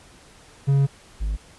triangle tone pair in turn, 138.59 / 51.91 Hz, C#3 / G#1, 0 / 0 cents, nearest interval octave + perfect fourth, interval 1700 cents, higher first, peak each -13 / -20 dBFS, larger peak first, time 0.67-0.87 / 1.2-1.37 s, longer first, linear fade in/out 20 ms, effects pink hiss -50 dBFS RMS until 1.58 s + resampled to 24000 Hz

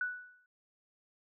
sine tone with exponential decay, 1480 Hz, F#6, in tune, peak -29 dBFS, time 0.01-0.46 s, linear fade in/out 2 ms, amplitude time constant 96 ms, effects none

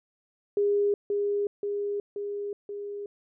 sine tone with echo, 407.5 Hz, G#4, 33 cents flat, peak -21 dBFS, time 0.57-0.94 s, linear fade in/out 2 ms, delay 530 ms, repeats 4, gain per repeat -3 dB, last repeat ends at 3.06 s, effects none

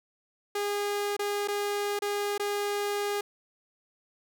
sawtooth tone with dropouts, 408.8 Hz, G#4, 27 cents flat, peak -24 dBFS, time 0.55-3.21 s, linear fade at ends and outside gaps 5 ms, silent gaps 1.167-1.192 / 1.476-1.483 / 1.991-2.02 / 2.379-2.396 s, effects none

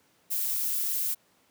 violet noise, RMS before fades -29 dBFS, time 0.3-1.15 s, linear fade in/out 20 ms, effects pink hiss -65 dBFS RMS until 1.5 s + high-pass 150 Hz 12 dB/octave

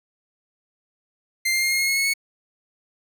sawtooth tone with pitch steps, 2093 / 2109 / 2125 / 2141 / 2157 / 2173 / 2189 / 2206 Hz, C7 / C7 / C7 / C7 / C#7 / C#7 / C#7 / C#7, 0 / +13 / +26 / +39 / -48 / -35 / -22 / -9 cents, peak -16 dBFS, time 1.45-2.138 s, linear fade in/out 10 ms, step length 86 ms, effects none

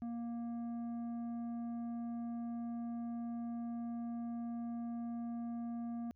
triangle tone with tanh clipping, 234.6 Hz, A#3, 11 cents sharp, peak -40 dBFS, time 0.02-6.11 s, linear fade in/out 0 ms, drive 12 dB, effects added 79 Hz sine -68 dBFS peak until 6.15 s

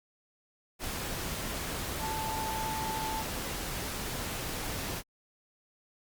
sine tone in noise, 880 Hz, A5, in tune, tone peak -34 dBFS, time 1.99-3.25 s, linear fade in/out 50 ms, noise pink, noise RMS -36 dBFS, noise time 0.79-5.03 s, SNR -1 dB, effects Opus 48 kbps

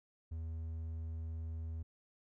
triangle tone, 81 Hz, E2, 30 cents flat, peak -37 dBFS, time 0.31-1.83 s, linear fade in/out 10 ms, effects none

